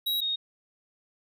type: tone pair in turn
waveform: square / sine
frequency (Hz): 3844 / 3728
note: B7 / A#7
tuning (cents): -48 / -1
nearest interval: minor second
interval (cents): 53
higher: first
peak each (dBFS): -26 / -26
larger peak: neither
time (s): 0.06-0.21 / 0.21-0.36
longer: neither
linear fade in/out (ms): 10
effects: none